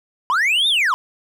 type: linear two-way sweep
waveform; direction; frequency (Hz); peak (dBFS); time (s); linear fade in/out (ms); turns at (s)
triangle; up then down; 947 to 3729 to 947; -13; 0.3-0.94; 0; 0.68
effects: none